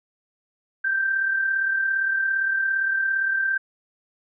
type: tone with amplitude modulation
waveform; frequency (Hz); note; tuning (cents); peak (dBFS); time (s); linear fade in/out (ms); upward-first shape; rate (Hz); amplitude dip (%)
sine; 1568; G6; 0; -18; 0.84-3.58; 10; sine; 37.5; 45
effects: none